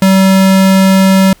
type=tone; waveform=square; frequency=191.4 Hz; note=G3; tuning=41 cents flat; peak=-5 dBFS; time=0.02-1.33 s; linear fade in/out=2 ms; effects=pink hiss -45 dBFS RMS until 1.4 s